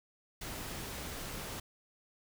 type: noise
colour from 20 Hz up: pink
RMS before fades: -42 dBFS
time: 0.41-1.6 s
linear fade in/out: 5 ms
effects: none